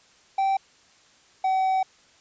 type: tone pair in turn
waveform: triangle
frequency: 777 / 758.8 Hz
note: G5 / F#5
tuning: -16 / +43 cents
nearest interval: unison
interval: 41 cents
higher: first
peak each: -18 dBFS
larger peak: neither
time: 0.38-0.57 / 1.44-1.83 s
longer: second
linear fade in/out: 5 ms
effects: white hiss -57 dBFS RMS until 2.2 s + resampled to 16000 Hz